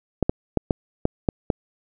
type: clicks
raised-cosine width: 2 ms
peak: -5 dBFS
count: 7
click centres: 0.227 / 0.295 / 0.573 / 0.708 / 1.054 / 1.288 / 1.502 s
effects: none